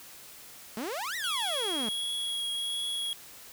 sawtooth exponential two-way sweep, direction up then down, 204.3 to 2010 to 204.3 Hz, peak -29 dBFS, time 0.77-1.89 s, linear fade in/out 2 ms, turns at 1.16 s
square tone with vibrato, 3322 Hz, G#7, in tune, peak -31 dBFS, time 1.24-3.13 s, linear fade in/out 0 ms, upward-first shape triangle, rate 1.4 Hz, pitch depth 14 cents each way
effects white hiss -49 dBFS RMS until 3.52 s

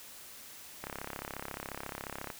click train, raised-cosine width 0.5 ms, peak -23 dBFS, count 51, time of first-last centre 0.84-2.302 s, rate 34.2 Hz, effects white hiss -50 dBFS RMS until 2.39 s

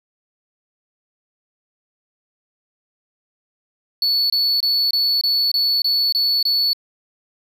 triangle tone bursts, 4435 Hz, C#8, in tune, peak -14 dBFS, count 9, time 4.02-6.732 s, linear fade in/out 2 ms, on 280 ms, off 24 ms, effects none

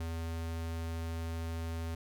square tone, 82.41 Hz, E2, in tune, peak -36 dBFS, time 0-1.95 s, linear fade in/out 5 ms, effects none

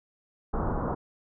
pink low-pass noise, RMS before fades -29 dBFS, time 0.53-0.95 s, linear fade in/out 10 ms, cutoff 1300 Hz, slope 48 dB/octave, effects none

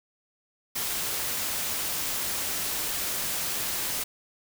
white noise, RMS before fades -30 dBFS, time 0.75-4.04 s, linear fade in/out 10 ms, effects none

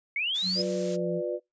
sine linear sweep, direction up, 2140 to 5150 Hz, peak -26 dBFS, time 0.16-0.62 s, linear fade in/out 2 ms
blue noise, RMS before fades -37 dBFS, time 0.34-0.97 s, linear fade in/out 20 ms
sine tone with pitch glide, 185 to 172.61 Hz, F#3 to F3, 0 to -20 cents, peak -31 dBFS, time 0.42-1.22 s, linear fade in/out 50 ms, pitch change -120 cents, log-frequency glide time 0.73-1.11 s
sine chord, B diminished, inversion second, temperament just, 355.6 / 493.9 / 592.7 Hz, F4 / B4 / D5, +31 / 0 / +16 cents, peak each -32 dBFS, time 0.55-1.4 s, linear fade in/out 50 ms
effects noise-tail reverb RT60 0.2 s tail -25 dB re dry + resampled to 16000 Hz

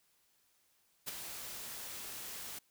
white noise with ADSR envelope, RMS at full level -38 dBFS, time 1.06-2.59 s, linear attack 25 ms, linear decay 15 ms, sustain -7 dB, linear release 7 ms, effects white hiss -73 dBFS RMS until 2.7 s

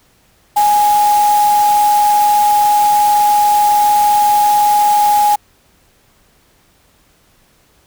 sine tone in noise, 830.6 Hz, G#5, in tune, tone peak -8 dBFS, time 0.56-5.36 s, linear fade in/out 10 ms, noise white, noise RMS -24 dBFS, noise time 0.56-5.36 s, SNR +13 dB, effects pink hiss -53 dBFS RMS until 7.86 s

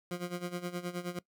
20% pulse tone with tremolo, 176.7 Hz, F3, 21 cents sharp, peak -28 dBFS, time 0.11-1.19 s, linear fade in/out 2 ms, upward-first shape sine, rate 9.5 Hz, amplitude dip 80%, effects noise-tail reverb RT60 0.1 s tail -21 dB re dry

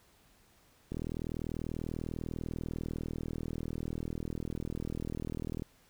click train, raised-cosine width 3 ms, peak -24 dBFS, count 190, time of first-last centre 0.92-5.621 s, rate 40.2 Hz, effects pink hiss -65 dBFS RMS until 5.89 s

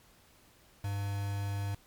triangle tone with quantisation, 100.3 Hz, G2, 40 cents sharp, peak -30 dBFS, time 0.84-1.75 s, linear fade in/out 5 ms, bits 7, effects pink hiss -62 dBFS RMS until 1.86 s + MP3 96 kbps

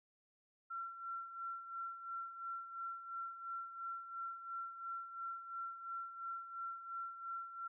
sine tone with tremolo, 1359 Hz, F6, 48 cents flat, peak -40 dBFS, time 0.7-7.68 s, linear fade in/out 10 ms, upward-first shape sine, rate 2.9 Hz, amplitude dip 65%, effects none

